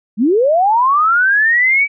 sine linear sweep, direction up, 188.5 to 2309 Hz, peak -9 dBFS, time 0.17-1.88 s, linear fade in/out 50 ms, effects none

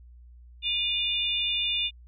sine tone cluster, 2455 / 2860 / 3554 Hz, D#7 / F7 / A7, -24 / +41 / +17 cents, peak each -32 / -30 / -27 dBFS, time 0.62-1.91 s, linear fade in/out 50 ms, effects added 60 Hz sine -47 dBFS peak until 2.07 s

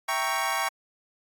25% pulse chord, E diminished seventh, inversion none, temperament equal, 659.3 / 784 / 932.3 / 1108.7 Hz, E5 / G5 / Bb5 / Db6, 0 / 0 / 0 / 0 cents, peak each -31 / -27 / -28 / -25 dBFS, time 0.08-0.69 s, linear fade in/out 10 ms, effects AAC 64 kbps

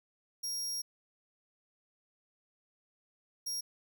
sawtooth tone bursts at uneven times, 5600 Hz, F8, 4 cents sharp, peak -32 dBFS, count 2, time 0.43-0.82 / 3.46-3.61 s, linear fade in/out 10 ms, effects none

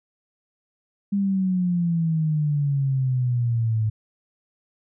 sine exponential sweep, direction down, 202.1 to 107.7 Hz, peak -19 dBFS, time 1.12-3.9 s, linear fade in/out 10 ms, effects none

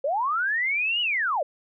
sine linear two-way sweep, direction up then down, 519 to 2960 to 519 Hz, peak -22 dBFS, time 0.04-1.43 s, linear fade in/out 5 ms, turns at 1.01 s, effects none

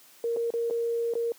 sine tone with dropouts, 466.2 Hz, A#4, in tune, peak -25 dBFS, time 0.24-1.32 s, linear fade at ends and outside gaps 1 ms, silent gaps 0.363-0.369 / 0.504-0.538 / 0.7-0.708 / 1.137-1.153 s, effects white hiss -55 dBFS RMS until 1.38 s + high-pass 200 Hz 12 dB/octave

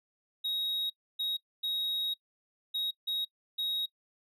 triangle tone bursts at uneven times, 3785 Hz, A#7, 26 cents sharp, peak -29 dBFS, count 6, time 0.44-0.9 / 1.19-1.37 / 1.63-2.14 / 2.74-2.91 / 3.07-3.25 / 3.58-3.86 s, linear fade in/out 10 ms, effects noise-tail reverb RT60 0.1 s tail -20 dB re dry

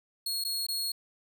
sawtooth tone with dropouts, 4316 Hz, C#8, 47 cents flat, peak -27 dBFS, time 0.26-0.92 s, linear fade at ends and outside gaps 5 ms, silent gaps 0.44-0.448 / 0.667-0.685 s, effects none

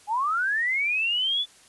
sine linear sweep, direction up, 805 to 3500 Hz, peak -22 dBFS, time 0.07-1.46 s, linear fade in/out 50 ms, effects white hiss -54 dBFS RMS until 1.68 s + resampled to 24000 Hz

